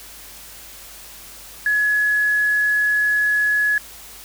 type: tone with quantisation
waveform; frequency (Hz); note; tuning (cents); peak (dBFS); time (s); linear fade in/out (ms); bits
sine; 1692; G#6; +32; -15; 1.66-3.78; 2; 7
effects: added 50 Hz sine -50 dBFS peak until 4.24 s + white hiss -40 dBFS RMS until 4.24 s